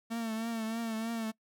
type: tone with vibrato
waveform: 45% pulse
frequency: 225.8 Hz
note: A3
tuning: 45 cents sharp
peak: -33 dBFS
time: 0.1-1.32 s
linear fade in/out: 20 ms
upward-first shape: triangle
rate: 3.2 Hz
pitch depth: 56 cents each way
effects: noise-tail reverb RT60 0.1 s tail -23 dB re dry